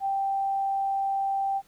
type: tone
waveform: sine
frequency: 784 Hz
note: G5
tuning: in tune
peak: -24 dBFS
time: 0-1.62 s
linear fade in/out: 50 ms
effects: pink hiss -61 dBFS RMS until 1.67 s